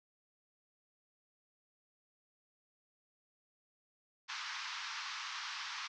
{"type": "band-pass noise", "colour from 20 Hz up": "pink", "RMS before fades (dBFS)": -43, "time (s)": [4.28, 5.88], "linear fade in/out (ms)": 20, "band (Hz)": [970, 5900], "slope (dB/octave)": 48, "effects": []}